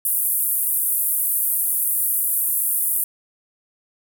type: band-pass noise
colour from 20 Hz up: pink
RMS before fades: -21 dBFS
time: 0.05-3.04 s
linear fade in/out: 2 ms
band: 9900 to 16000 Hz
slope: 48 dB/octave
effects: none